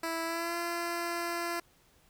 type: tone with pitch glide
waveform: 10% pulse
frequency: 329.5 to 342.3 Hz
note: E4 to F4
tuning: -1 to -35 cents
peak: -24 dBFS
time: 0.03-1.6 s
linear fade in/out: 5 ms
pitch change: +66 cents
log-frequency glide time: 0.25-0.56 s
effects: pink hiss -65 dBFS RMS until 2.09 s